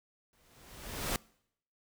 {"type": "noise with exponential growth", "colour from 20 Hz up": "pink", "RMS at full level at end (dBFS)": -31, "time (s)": [0.33, 1.16], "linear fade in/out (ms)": 1, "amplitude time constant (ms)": 180, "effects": ["noise-tail reverb RT60 0.7 s tail -24 dB re dry"]}